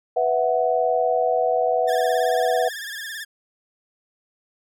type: chord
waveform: sine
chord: B suspended fourth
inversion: none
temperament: equal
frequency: 493.9 / 659.3 / 740 Hz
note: B4 / E5 / F#5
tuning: 0 / 0 / 0 cents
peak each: -22 / -22 / -22 dBFS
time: 0.16-2.69 s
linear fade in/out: 10 ms
type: tone with vibrato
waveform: sawtooth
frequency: 1712 Hz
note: A6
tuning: 48 cents flat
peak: -27 dBFS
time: 1.87-3.25 s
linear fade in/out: 20 ms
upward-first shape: sine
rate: 18 Hz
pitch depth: 100 cents each way
effects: none